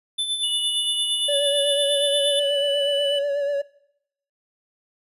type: tone with tremolo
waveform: square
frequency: 3522 Hz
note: A7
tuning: 1 cent sharp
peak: -21 dBFS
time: 0.18-2.4 s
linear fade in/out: 10 ms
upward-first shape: sine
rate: 8.7 Hz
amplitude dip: 50%
type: tone with pitch glide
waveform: triangle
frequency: 2935 to 2974 Hz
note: F#7 to F#7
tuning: -15 to +8 cents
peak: -23 dBFS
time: 0.43-3.19 s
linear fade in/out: 5 ms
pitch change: +23 cents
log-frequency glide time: 1.56-2.16 s
type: tone with vibrato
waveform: triangle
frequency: 569 Hz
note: C#5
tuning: 45 cents sharp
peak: -19 dBFS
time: 1.28-3.62 s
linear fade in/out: 10 ms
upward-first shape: sine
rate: 8.2 Hz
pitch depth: 38 cents each way
effects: noise-tail reverb RT60 0.7 s tail -19 dB re dry + resampled to 32000 Hz